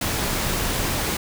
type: noise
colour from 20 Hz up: pink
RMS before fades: -24 dBFS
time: 0.01-1.17 s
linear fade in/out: 5 ms
effects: none